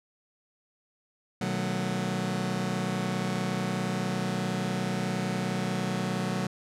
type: chord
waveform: sawtooth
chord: B dominant seventh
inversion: none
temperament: just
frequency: 123.47 / 154.34 / 185.21 / 222.2 Hz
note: B2 / D#3 / F#3 / A3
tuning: 0 / -14 / +2 / +17 cents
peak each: -31 / -32 / -26 / -31 dBFS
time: 1.41-6.47 s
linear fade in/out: 5 ms
effects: low-pass 9000 Hz 12 dB/octave